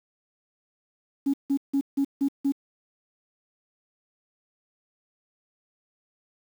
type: tone bursts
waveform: sine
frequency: 277.2 Hz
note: C#4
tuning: in tune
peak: -19 dBFS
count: 6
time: 1.26-2.522 s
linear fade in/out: 10 ms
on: 77 ms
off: 160 ms
effects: tanh soft clip ceiling -17 dBFS + 8-bit